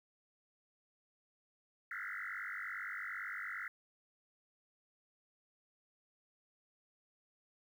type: tone with frequency modulation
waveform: sine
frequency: 1700 Hz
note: G#6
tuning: 40 cents sharp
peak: -40 dBFS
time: 1.91-3.68 s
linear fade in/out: 2 ms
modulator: 48.8 Hz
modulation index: 7.4
effects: 11-bit